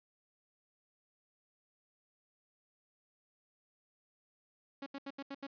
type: tone bursts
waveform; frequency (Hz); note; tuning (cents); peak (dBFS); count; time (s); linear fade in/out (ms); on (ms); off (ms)
sawtooth; 276.7; C#4; -3; -37; 6; 4.82-5.468; 5; 43; 78
effects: resampled to 11025 Hz + 12-bit